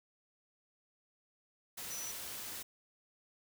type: tone in noise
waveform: sine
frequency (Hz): 5920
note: F#8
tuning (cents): 0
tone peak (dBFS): -42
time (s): 1.9-2.12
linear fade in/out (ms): 10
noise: white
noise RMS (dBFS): -44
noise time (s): 1.77-2.63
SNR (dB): -1
effects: none